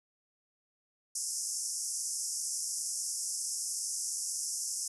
pink band-pass noise, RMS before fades -36 dBFS, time 1.15-4.88 s, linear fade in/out 5 ms, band 5200 to 11000 Hz, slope 96 dB/octave, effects none

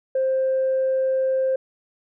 sine tone, 526 Hz, C5, 9 cents sharp, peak -17 dBFS, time 0.15-1.56 s, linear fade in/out 5 ms, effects tanh soft clip ceiling -15 dBFS

